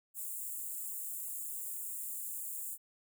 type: high-pass noise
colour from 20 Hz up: white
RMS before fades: -41 dBFS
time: 0.14-2.78 s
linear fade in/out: 50 ms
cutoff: 7100 Hz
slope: 96 dB/octave
effects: none